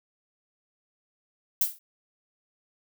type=noise with exponential decay; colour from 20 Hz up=violet; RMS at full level=-19 dBFS; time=1.61-1.79 s; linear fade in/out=5 ms; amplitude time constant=39 ms; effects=none